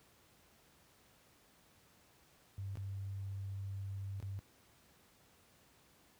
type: tone with dropouts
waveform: sine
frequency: 98 Hz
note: G2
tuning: in tune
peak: -39 dBFS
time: 2.58-4.39 s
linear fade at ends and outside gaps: 0 ms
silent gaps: 2.755-2.772 / 4.201-4.226 s
effects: pink hiss -67 dBFS RMS until 6.19 s + high-pass 60 Hz 12 dB/octave